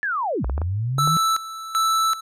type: linear two-way sweep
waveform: sine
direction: down then up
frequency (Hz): 1760 to 55 to 165.9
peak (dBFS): -21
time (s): 0.03-1.17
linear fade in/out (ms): 0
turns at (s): 0.45
type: clicks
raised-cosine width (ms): 1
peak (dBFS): -16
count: 6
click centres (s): 0.445 / 0.497 / 0.579 / 0.617 / 0.983 / 1.075
type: tone with tremolo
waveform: square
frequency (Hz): 1318.5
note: E6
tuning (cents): 0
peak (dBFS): -18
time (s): 0.98-2.21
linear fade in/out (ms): 10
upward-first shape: square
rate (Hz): 1.3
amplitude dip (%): 80
effects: low-pass 12000 Hz 12 dB/octave